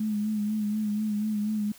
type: tone with vibrato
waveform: sine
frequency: 211.7 Hz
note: G#3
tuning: 33 cents sharp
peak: -25 dBFS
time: 0-1.72 s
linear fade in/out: 5 ms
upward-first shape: sine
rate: 4.1 Hz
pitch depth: 39 cents each way
effects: white hiss -52 dBFS RMS until 1.78 s